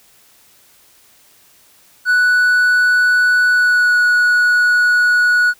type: tone with pitch glide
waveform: triangle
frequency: 1480 to 1463.8 Hz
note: F#6 to F#6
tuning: 0 to -19 cents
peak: -8 dBFS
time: 2.05-5.54 s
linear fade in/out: 50 ms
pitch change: -19 cents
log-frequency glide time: 3.5-3.99 s
effects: white hiss -50 dBFS RMS until 5.59 s